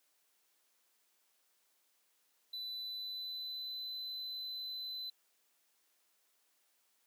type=tone with pitch glide; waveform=triangle; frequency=3991 to 4026 Hz; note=B7 to B7; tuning=+17 to +33 cents; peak=-39 dBFS; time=2.53-5.1 s; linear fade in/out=5 ms; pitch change=+16 cents; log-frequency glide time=2.73-3.99 s; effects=white hiss -75 dBFS RMS until 7.06 s + high-pass 300 Hz 12 dB/octave